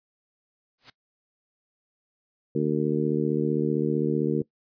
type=noise with exponential growth; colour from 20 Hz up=white; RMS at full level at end=-38 dBFS; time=0.78-0.9 s; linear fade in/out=5 ms; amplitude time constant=26 ms
type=harmonic tone; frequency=75.5 Hz; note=D2; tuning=48 cents sharp; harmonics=2 / 3 / 4 / 5 / 6; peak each=-28 / -28 / -28 / -28 / -28 dBFS; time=2.55-4.42 s; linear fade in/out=5 ms
effects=noise-tail reverb RT60 0.1 s tail -20 dB re dry + resampled to 11025 Hz